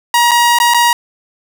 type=tone with dropouts; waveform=sawtooth; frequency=951 Hz; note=A#5; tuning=34 cents sharp; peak=-4 dBFS; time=0.14-0.93 s; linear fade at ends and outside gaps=2 ms; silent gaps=0.311-0.315 / 0.587-0.6 / 0.738-0.744 s; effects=none